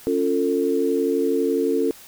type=chord; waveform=sine; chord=Db augmented; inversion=none; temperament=equal with one note detuned; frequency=277.2 / 349.2 / 447.2 Hz; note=Db4 / F4 / A4; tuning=0 / 0 / +28 cents; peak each=-23 / -24 / -21 dBFS; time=0.07-1.91 s; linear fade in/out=0 ms; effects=white hiss -45 dBFS RMS until 2.07 s